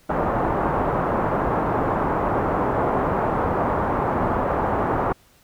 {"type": "low-pass noise", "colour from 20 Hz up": "white", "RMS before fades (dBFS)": -22, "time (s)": [0.09, 5.13], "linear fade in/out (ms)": 10, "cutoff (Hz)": 1100, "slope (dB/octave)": 24, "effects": ["pink hiss -56 dBFS RMS until 5.43 s"]}